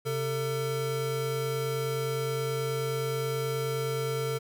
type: tone pair together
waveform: square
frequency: 133.51 / 450 Hz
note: C3 / A4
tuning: +35 / +39 cents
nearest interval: octave + major sixth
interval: 2104 cents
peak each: -33 / -31 dBFS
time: 0.05-4.39 s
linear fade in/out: 20 ms
effects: none